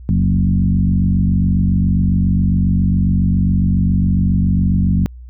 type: tone with frequency modulation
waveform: sine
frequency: 130.81 Hz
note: C3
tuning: in tune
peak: -11 dBFS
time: 0.09-5.06 s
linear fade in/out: 0 ms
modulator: 47.3 Hz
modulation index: 1.9
effects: added 61 Hz sine -32 dBFS peak until 5.29 s